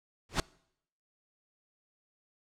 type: noise with exponential growth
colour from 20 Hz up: pink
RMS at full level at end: -22 dBFS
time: 0.29-0.4 s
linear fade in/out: 2 ms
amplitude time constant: 22 ms
effects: noise-tail reverb RT60 0.7 s tail -24 dB re dry + low-pass 7000 Hz 12 dB/octave